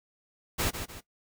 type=noise with echo; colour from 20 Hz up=pink; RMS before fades=-28 dBFS; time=0.58-0.71 s; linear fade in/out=20 ms; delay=150 ms; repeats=2; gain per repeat=-8 dB; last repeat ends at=1.01 s; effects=noise-tail reverb RT60 0.1 s tail -17 dB re dry